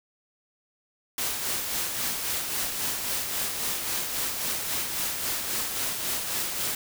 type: noise with tremolo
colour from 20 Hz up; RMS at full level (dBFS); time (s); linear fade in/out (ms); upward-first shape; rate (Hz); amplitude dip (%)
white; -28; 1.18-6.75; 2; sine; 3.7; 40
effects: none